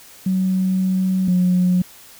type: tone pair in turn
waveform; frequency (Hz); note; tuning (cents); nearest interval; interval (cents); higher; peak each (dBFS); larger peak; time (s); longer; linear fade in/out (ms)
sine; 187.4 / 180.94; F#3 / F#3; +22 / -38; minor second; 60; first; -15 / -12; second; 0.26-1.28 / 1.28-1.82; first; 5
effects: tanh soft clip ceiling -9 dBFS + white hiss -44 dBFS RMS until 2.19 s